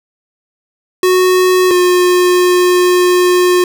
square tone pair in turn, 368 / 359.6 Hz, F#4 / F#4, -9 / -49 cents, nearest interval unison, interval 40 cents, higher first, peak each -8 dBFS, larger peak neither, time 1.03-1.71 / 1.71-3.64 s, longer second, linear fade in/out 2 ms, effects none

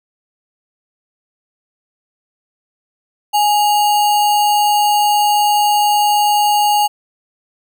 sine tone with sample-and-hold, 830.6 Hz, G#5, in tune, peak -10 dBFS, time 3.33-6.88 s, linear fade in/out 20 ms, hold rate 3675 Hz, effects none

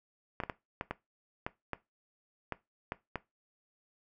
clicks, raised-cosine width 0.5 ms, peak -19 dBFS, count 10, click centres 0.402 / 0.436 / 0.498 / 0.811 / 0.91 / 1.465 / 1.733 / 2.523 / 2.921 / 3.157 s, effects noise-tail reverb RT60 0.2 s tail -18 dB re dry

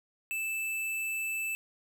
square tone, 2637 Hz, E7, in tune, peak -32 dBFS, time 0.31-1.55 s, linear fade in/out 0 ms, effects none

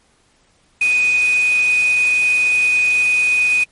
sine tone in noise, 2489 Hz, D#7, in tune, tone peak -12 dBFS, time 0.81-3.64 s, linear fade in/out 5 ms, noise white, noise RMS -30 dBFS, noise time 0.81-3.64 s, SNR +15 dB, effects pink hiss -57 dBFS RMS until 3.71 s + MP3 48 kbps

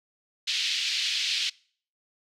white band-pass noise, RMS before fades -28 dBFS, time 0.47-1.5 s, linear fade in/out 10 ms, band 2500 to 4500 Hz, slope 24 dB/octave, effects noise-tail reverb RT60 0.5 s tail -24 dB re dry

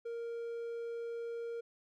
triangle tone, 466.2 Hz, A#4, in tune, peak -36 dBFS, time 0.05-1.61 s, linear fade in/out 10 ms, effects none

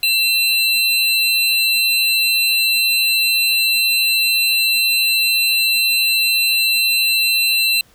square tone pair together, 2701 / 4047 Hz, E7 / B7, +42 / +42 cents, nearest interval perfect fifth, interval 700 cents, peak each -17 dBFS, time 0.03-7.81 s, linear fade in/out 2 ms, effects pink hiss -52 dBFS RMS until 7.94 s

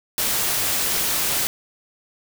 white noise, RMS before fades -22 dBFS, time 0.18-1.47 s, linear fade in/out 0 ms, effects none

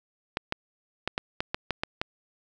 clicks, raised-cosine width 0.3 ms, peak -11 dBFS, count 9, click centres 0.371 / 0.524 / 1.076 / 1.179 / 1.405 / 1.545 / 1.707 / 1.835 / 2.015 s, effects none

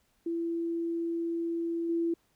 sine tone with level steps, 335.5 Hz, E4, 31 cents sharp, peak -29 / -26 dBFS, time 0.26-2.14 s, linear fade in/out 5 ms, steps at 1.89 s, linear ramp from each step 5 ms, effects pink hiss -71 dBFS RMS until 2.35 s

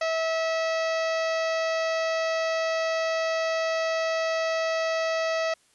harmonic tone, 649 Hz, E5, 27 cents flat, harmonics 1 / 2 / 3 / 4 / 5 / 6 / 7 / 8 / 9 / 10, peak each -25 / -33 / -33 / -37 / -43 / -44 / -41 / -43 / -48 / -48 dBFS, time 0.01-5.54 s, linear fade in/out 5 ms, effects white hiss -63 dBFS RMS until 5.74 s + resampled to 24000 Hz

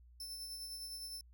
sawtooth tone with tremolo, 5300 Hz, E8, 9 cents sharp, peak -40 dBFS, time 0.2-1.21 s, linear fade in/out 2 ms, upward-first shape sine, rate 9.8 Hz, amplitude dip 35%, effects added 60 Hz sine -58 dBFS peak until 1.33 s

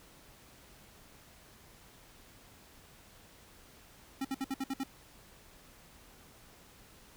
square tone bursts, 269 Hz, C4, 48 cents sharp, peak -33 dBFS, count 7, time 4.21-4.836 s, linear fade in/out 5 ms, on 38 ms, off 60 ms, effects pink hiss -58 dBFS RMS until 7.16 s

